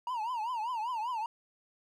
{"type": "tone with vibrato", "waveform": "triangle", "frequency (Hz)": 932.3, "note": "A#5", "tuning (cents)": 0, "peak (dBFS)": -30, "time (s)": [0.07, 1.26], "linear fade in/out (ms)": 2, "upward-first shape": "triangle", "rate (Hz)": 5.1, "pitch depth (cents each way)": 190, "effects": []}